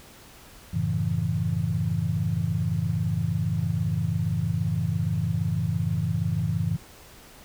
sine chord, F# minor seventh, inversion none, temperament equal, 92.5 / 110 / 138.59 / 164.81 Hz, F#2 / A2 / C#3 / E3, 0 / 0 / 0 / 0 cents, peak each -30 / -28 / -30 / -27 dBFS, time 0.73-6.77 s, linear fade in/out 10 ms, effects pink hiss -49 dBFS RMS until 7.44 s

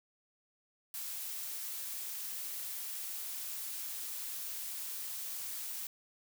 blue noise, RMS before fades -41 dBFS, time 0.94-5.87 s, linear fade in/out 2 ms, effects none

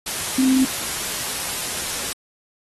sine tone in noise, 261.6 Hz, C4, in tune, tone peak -14 dBFS, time 0.38-0.65 s, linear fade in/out 5 ms, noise white, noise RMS -26 dBFS, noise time 0.06-2.13 s, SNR +9 dB, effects AAC 32 kbps

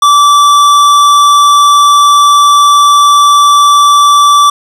sine tone with hard clipping, 1161 Hz, D6, 20 cents flat, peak -4 dBFS, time 0.02-4.5 s, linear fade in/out 5 ms, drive 14 dB, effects none

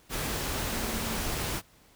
sine tone in noise, 224.7 Hz, A3, 37 cents sharp, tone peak -37 dBFS, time 0.69-1.25 s, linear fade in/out 50 ms, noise pink, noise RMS -32 dBFS, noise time 0.09-1.62 s, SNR -8 dB, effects pink hiss -60 dBFS RMS until 1.95 s

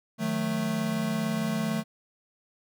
square chord, D# diminished, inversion none, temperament equal with one note detuned, 155.56 / 182.24 / 220 Hz, D#3 / F#3 / A3, 0 / -26 / 0 cents, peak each -34 / -34 / -29 dBFS, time 0.18-1.84 s, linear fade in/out 50 ms, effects none

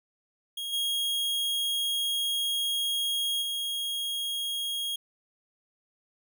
45% pulse tone with level steps, 3275 Hz, G#7, 25 cents flat, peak -32 / -26 / -29 dBFS, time 0.57-4.96 s, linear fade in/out 5 ms, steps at 0.72 / 3.41 s, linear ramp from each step 20 ms, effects none

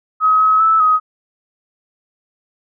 sine tone with pitch steps, 1271 / 1279 / 1311 / 1259 Hz, D#6 / D#6 / E6 / D#6, +36 / +47 / -10 / +20 cents, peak -9 dBFS, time 0.2-1 s, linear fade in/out 50 ms, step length 200 ms, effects none

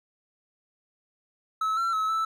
triangle tone with pitch steps, 1297 / 1353 / 1291 / 1317 Hz, E6 / E6 / E6 / E6, -28 / +45 / -37 / -2 cents, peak -22 dBFS, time 1.61-2.25 s, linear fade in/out 5 ms, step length 160 ms, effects none

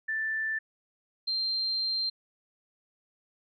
sine tone pair in turn, 1766 / 4162 Hz, A6 / C8, +6 / -10 cents, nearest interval octave + minor third, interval 1484 cents, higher second, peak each -28 / -27 dBFS, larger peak second, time 0.08-0.59 / 1.27-2.1 s, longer second, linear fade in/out 10 ms, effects none

